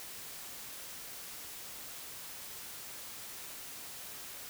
silence, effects white hiss -46 dBFS RMS until 4.49 s

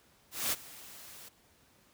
white noise with ADSR envelope, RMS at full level -30 dBFS, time 0.31-1.29 s, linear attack 210 ms, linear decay 33 ms, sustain -20 dB, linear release 11 ms, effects pink hiss -65 dBFS RMS until 1.93 s + high-pass 60 Hz 12 dB/octave

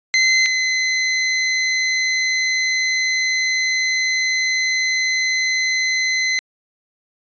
sawtooth tone pair in turn, 2057 / 2044 Hz, C7 / C7, -30 / -41 cents, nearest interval unison, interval 11 cents, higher first, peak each -9 / -13 dBFS, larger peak first, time 0.14-0.46 / 0.46-6.39 s, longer second, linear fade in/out 0 ms, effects resampled to 16000 Hz

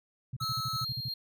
sine tone bursts, 127.3 Hz, C3, 47 cents flat, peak -33 dBFS, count 10, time 0.33-1.086 s, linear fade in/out 5 ms, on 36 ms, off 44 ms
square tone, 1300 Hz, E6, 24 cents flat, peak -35 dBFS, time 0.4-0.85 s, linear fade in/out 10 ms
triangle tone with tremolo, 4220 Hz, C8, 14 cents sharp, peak -32 dBFS, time 0.42-1.14 s, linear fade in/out 5 ms, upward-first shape square, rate 3 Hz, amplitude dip 25%
effects none

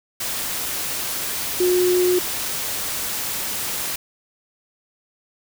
sine tone in noise, 360.8 Hz, F#4, 44 cents flat, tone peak -15 dBFS, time 1.6-2.19 s, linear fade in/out 5 ms, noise white, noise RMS -26 dBFS, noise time 0.2-3.96 s, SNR +8 dB, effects none

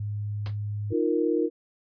sine tone, 103.83 Hz, G#2, in tune, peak -28 dBFS, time 0-0.93 s, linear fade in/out 5 ms
pink noise with exponential decay, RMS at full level -35 dBFS, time 0.46-0.57 s, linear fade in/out 0 ms, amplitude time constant 22 ms
sine chord, Eb suspended second, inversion none, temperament equal, 311.1 / 349.2 / 466.2 Hz, Eb4 / F4 / Bb4, 0 / 0 / 0 cents, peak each -26 dBFS, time 0.9-1.5 s, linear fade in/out 50 ms
effects resampled to 11025 Hz

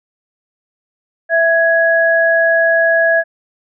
sine tone pair together, 661.1 / 1667 Hz, E5 / G#6, +5 / +6 cents, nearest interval octave + major third, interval 1601 cents, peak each -12 dBFS, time 1.29-3.24 s, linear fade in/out 50 ms, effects none

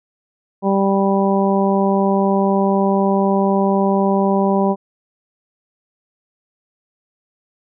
harmonic tone, 196 Hz, G3, in tune, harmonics 1 / 2 / 3 / 4 / 5, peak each -16 / -19 / -21 / -22 / -23 dBFS, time 0.62-4.76 s, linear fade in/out 50 ms, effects none

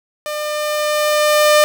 sawtooth tone with level ramp, 601 Hz, D5, 40 cents sharp, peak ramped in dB -18 to -4 dBFS, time 0.26-1.64 s, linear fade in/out 0 ms, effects none

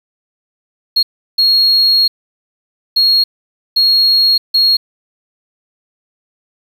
triangle tone bursts at uneven times, 4292 Hz, C8, 43 cents sharp, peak -5 dBFS, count 5, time 0.96-1.03 / 1.38-2.08 / 2.96-3.24 / 3.76-4.38 / 4.54-4.77 s, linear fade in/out 10 ms, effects tanh soft clip ceiling -4 dBFS + 7-bit

